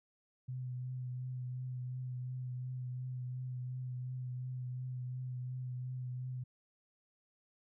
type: tone with vibrato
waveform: sine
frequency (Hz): 126.5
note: B2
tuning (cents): +42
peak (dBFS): -38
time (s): 0.48-6.44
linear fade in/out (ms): 10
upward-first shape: triangle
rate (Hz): 2.8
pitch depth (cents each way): 25
effects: none